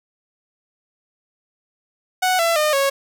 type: tone with pitch steps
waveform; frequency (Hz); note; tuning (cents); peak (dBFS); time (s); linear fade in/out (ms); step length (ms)
sawtooth; 740 / 670.8 / 608.1 / 551.2; F#5 / E5 / D#5 / C#5; 0 / +30 / -40 / -10; -12; 2.22-2.9; 10; 170
effects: none